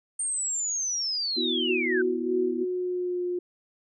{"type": "linear sweep", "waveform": "sine", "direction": "down", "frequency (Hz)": [8810, 1480], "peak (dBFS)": -26, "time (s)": [0.19, 2.02], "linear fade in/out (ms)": 5}
{"type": "chord", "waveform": "sine", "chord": "B suspended fourth", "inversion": "none", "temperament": "equal", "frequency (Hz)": [246.9, 329.6, 370], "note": ["B3", "E4", "F#4"], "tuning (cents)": [0, 0, 0], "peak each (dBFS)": -31, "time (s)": [1.36, 2.65], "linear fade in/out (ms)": 20}
{"type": "tone with pitch glide", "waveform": "sine", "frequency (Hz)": [367.3, 356.2], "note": ["F#4", "F4"], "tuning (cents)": [-13, 34], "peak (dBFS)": -26, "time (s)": [1.69, 3.39], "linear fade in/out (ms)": 5, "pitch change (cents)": -53, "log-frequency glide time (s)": [2.47, 3.25]}
{"effects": []}